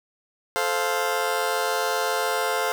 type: chord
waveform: 20% pulse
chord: F major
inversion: first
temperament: just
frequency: 436.5 / 523.8 / 698.5 Hz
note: A4 / C5 / F5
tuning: -14 / +2 / 0 cents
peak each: -22 dBFS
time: 0.56-2.72 s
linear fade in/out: 0 ms
effects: none